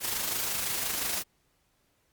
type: noise with amplitude modulation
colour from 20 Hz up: white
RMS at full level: -29 dBFS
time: 0-1.24 s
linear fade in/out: 50 ms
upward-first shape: sine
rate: 25.7 Hz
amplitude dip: 45%
effects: pink hiss -71 dBFS RMS until 2.12 s + Opus 48 kbps